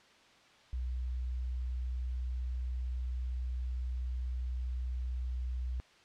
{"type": "tone", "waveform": "sine", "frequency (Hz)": 62.2, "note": "B1", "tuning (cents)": 13, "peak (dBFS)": -33, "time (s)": [0.73, 5.8], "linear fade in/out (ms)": 0, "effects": ["white hiss -61 dBFS RMS until 6.04 s", "low-pass 4000 Hz 12 dB/octave"]}